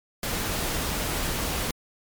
pink noise, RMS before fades -28 dBFS, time 0.23-1.71 s, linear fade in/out 2 ms, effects MP3 96 kbps

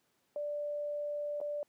sine tone with dropouts, 587.3 Hz, D5, in tune, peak -34 dBFS, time 0.36-1.63 s, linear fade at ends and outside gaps 1 ms, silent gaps 1.403-1.413 s, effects pink hiss -75 dBFS RMS until 1.68 s + high-pass 150 Hz 12 dB/octave

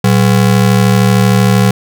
square ring-modulated tone, 152.7 Hz, D#3, 32 cents flat, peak -4 dBFS, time 0.04-1.71 s, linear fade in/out 2 ms, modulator 36.5 Hz, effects none

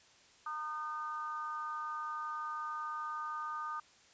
harmonic tone, 305.5 Hz, D#4, 32 cents flat, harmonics 3 / 4 / 5, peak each -45 / -38 / -48 dBFS, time 0.46-3.8 s, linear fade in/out 5 ms, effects white hiss -63 dBFS RMS until 4.13 s + resampled to 16000 Hz

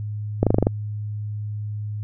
slowing click train, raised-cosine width 2 ms, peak -3 dBFS, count 7, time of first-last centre 0.43-0.669 s, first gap 37 ms, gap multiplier 1.03, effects added 105 Hz sine -26 dBFS peak until 2.03 s

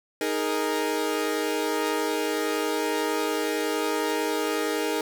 sawtooth chord, D# suspended fourth, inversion none, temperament equal, 311.1 / 415.3 / 466.2 Hz, D#4 / G#4 / A#4, 0 / 0 / 0 cents, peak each -25 dBFS, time 0.21-5.01 s, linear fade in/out 2 ms, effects none

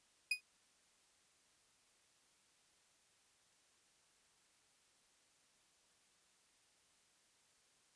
35% pulse tone with exponential decay, 2489 Hz, D#7, in tune, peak -28 dBFS, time 0.31-0.41 s, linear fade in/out 5 ms, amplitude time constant 21 ms, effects white hiss -73 dBFS RMS until 7.95 s + resampled to 22050 Hz

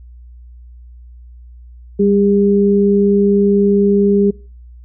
sine tone pair together, 199.3 / 403.7 Hz, G3 / G#4, +29 / -49 cents, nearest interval octave, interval 1222 cents, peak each -12 dBFS, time 1.99-4.31 s, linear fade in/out 10 ms, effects noise-tail reverb RT60 0.4 s tail -24 dB re dry + added 60 Hz sine -35 dBFS peak until 4.84 s

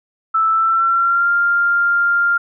sine tone with pitch glide, 1318.5 to 1396.9 Hz, E6 to F6, 0 to 0 cents, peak -12 dBFS, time 0.34-2.38 s, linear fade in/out 10 ms, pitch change +100 cents, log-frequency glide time 0.51-1.31 s, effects none

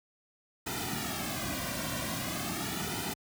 pink noise with flanger, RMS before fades -35 dBFS, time 0.66-3.14 s, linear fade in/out 10 ms, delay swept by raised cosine 1.8 to 2.37 ms, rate 0.42 Hz, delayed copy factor -0.95, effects high-pass 60 Hz 12 dB/octave

